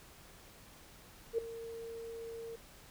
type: tone with ADSR envelope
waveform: sine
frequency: 458.7 Hz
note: A#4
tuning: 28 cents flat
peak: -27 dBFS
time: 1.33-2.56 s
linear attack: 53 ms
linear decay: 4 ms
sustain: -15 dB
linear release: 7 ms
effects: pink hiss -57 dBFS RMS until 2.9 s